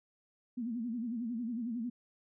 sine tone with vibrato, 234.5 Hz, A#3, 11 cents sharp, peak -34 dBFS, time 0.57-1.9 s, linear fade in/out 10 ms, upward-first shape sine, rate 11 Hz, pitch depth 120 cents each way, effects none

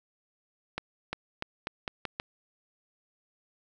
accelerating click train, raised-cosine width 0.3 ms, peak -16 dBFS, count 7, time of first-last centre 0.78-2.199 s, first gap 350 ms, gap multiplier 0.84, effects none

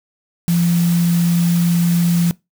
sine tone in noise, 171.7 Hz, F3, 29 cents flat, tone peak -12 dBFS, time 0.48-2.31 s, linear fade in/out 0 ms, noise white, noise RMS -29 dBFS, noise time 0.48-2.31 s, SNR +14 dB, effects noise-tail reverb RT60 0.2 s tail -22 dB re dry

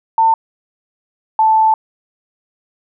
sine tone pair in turn, 899 / 878.5 Hz, A5 / A5, +37 / -3 cents, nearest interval unison, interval 40 cents, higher first, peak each -8 dBFS, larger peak neither, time 0.18-0.34 / 1.39-1.74 s, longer second, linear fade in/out 2 ms, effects none

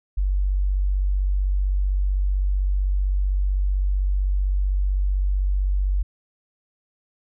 sine tone, 47.85 Hz, G1, 41 cents flat, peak -18 dBFS, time 0.17-6.03 s, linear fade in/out 10 ms, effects none

